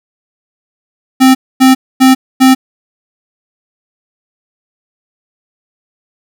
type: tone bursts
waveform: square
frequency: 261.6 Hz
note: C4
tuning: in tune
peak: -3 dBFS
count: 4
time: 1.2-2.55 s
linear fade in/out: 20 ms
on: 150 ms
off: 250 ms
effects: none